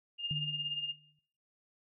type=tone with tremolo; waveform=sine; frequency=2821 Hz; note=F7; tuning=17 cents sharp; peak=-31 dBFS; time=0.18-0.95 s; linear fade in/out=50 ms; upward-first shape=sine; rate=17 Hz; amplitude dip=60%
type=tone with exponential decay; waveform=sine; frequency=150 Hz; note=D3; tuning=37 cents sharp; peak=-33 dBFS; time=0.31-1.19 s; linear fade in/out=0 ms; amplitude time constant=190 ms
effects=noise-tail reverb RT60 0.6 s tail -18 dB re dry